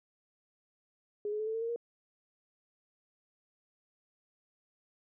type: tone with pitch steps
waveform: sine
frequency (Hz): 415.3 / 424 / 432.9 / 442 / 451.3 / 460.8 / 470.5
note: G#4 / G#4 / A4 / A4 / A4 / A#4 / A#4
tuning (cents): 0 / +36 / -28 / +8 / +44 / -20 / +16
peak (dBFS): -32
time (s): 1.25-1.761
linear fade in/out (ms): 2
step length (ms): 73
effects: none